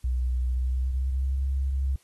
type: tone with pitch glide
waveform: sine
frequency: 62.4 to 67.27 Hz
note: B1 to C2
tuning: +19 to +49 cents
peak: -23 dBFS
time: 0.04-1.96 s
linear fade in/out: 5 ms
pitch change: +130 cents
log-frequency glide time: 0.5-1.41 s
effects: white hiss -63 dBFS RMS until 2.03 s + AAC 32 kbps